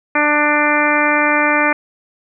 harmonic tone, 296.8 Hz, D4, 18 cents sharp, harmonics 1 / 2 / 3 / 4 / 5 / 6 / 7 / 8, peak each -20 / -20 / -20 / -20 / -20 / -20 / -20 / -20 dBFS, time 0.15-1.73 s, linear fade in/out 5 ms, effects none

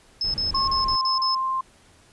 sine tone bursts, 5200 Hz, E8, 24 cents flat, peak -22 dBFS, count 7, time 0.21-1.348 s, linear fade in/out 2 ms, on 130 ms, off 38 ms
brown noise, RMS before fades -34 dBFS, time 0.24-0.96 s, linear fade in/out 5 ms
sine tone with pitch glide, 1076 to 1051.4 Hz, C6 to C6, +48 to +8 cents, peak -22 dBFS, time 0.54-1.61 s, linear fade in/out 5 ms, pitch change -40 cents, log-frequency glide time 0.66-0.98 s
effects pink hiss -55 dBFS RMS until 2.12 s + resampled to 24000 Hz

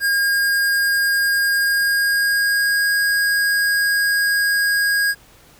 square tone with pitch glide, 1621 to 1637 Hz, G#6 to G#6, -42 to -25 cents, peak -16 dBFS, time 0-5.15 s, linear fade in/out 50 ms, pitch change +17 cents, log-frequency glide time 1.55-2.94 s, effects pink hiss -49 dBFS RMS until 5.59 s

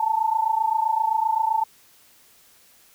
sine tone pair together, 873.3 / 901 Hz, A5 / A5, -13 / +41 cents, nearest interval minor second, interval 54 cents, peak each -22 dBFS, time 0-1.64 s, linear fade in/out 5 ms, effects white hiss -55 dBFS RMS until 2.94 s

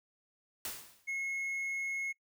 white noise with exponential decay, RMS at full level -37 dBFS, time 0.65-1.11 s, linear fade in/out 1 ms, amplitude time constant 100 ms
triangle tone, 2172 Hz, C#7, 36 cents flat, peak -32 dBFS, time 1.07-2.13 s, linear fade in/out 20 ms
effects noise-tail reverb RT60 0.1 s tail -22 dB re dry

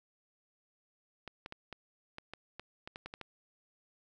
clicks, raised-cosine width 0.3 ms, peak -27 dBFS, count 12, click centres 1.277 / 1.461 / 1.524 / 1.727 / 2.184 / 2.336 / 2.596 / 2.875 / 2.959 / 3.06 / 3.139 / 3.213 s, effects none

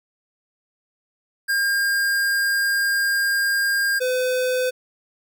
square tone pair in turn, 1609 / 506.8 Hz, G6 / B4, +45 / +45 cents, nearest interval octave + minor sixth, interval 2000 cents, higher first, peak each -19 / -20 dBFS, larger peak first, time 1.48-4 / 4-4.71 s, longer first, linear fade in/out 20 ms, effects none

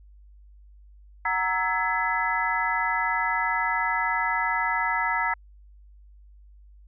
sine tone cluster, 743 / 930 / 1312 / 1687 / 2010 Hz, F#5 / A#5 / E6 / G#6 / B6, +7 / -4 / -9 / +27 / +30 cents, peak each -33 / -27 / -29 / -30 / -28 dBFS, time 1.25-5.34 s, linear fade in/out 5 ms, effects added 50 Hz sine -48 dBFS peak until 6.87 s

